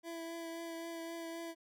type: tone with vibrato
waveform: 25% pulse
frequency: 332.6 Hz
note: E4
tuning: 16 cents sharp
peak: -38 dBFS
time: 0.03-1.55 s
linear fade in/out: 50 ms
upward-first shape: triangle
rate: 3.8 Hz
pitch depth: 18 cents each way
effects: none